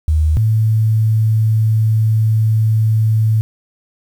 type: tone pair in turn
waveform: sine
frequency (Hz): 77.78 / 110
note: D#2 / A2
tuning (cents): 0 / 0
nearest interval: tritone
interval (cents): 600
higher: second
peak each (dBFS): -10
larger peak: neither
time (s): 0.08-0.37 / 0.37-3.41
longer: second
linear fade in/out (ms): 0
effects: 7-bit